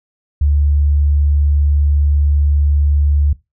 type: tone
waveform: sine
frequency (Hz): 72.6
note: D2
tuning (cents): -19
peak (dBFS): -10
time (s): 0.41-3.33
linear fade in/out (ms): 5
effects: noise-tail reverb RT60 0.2 s tail -18 dB re dry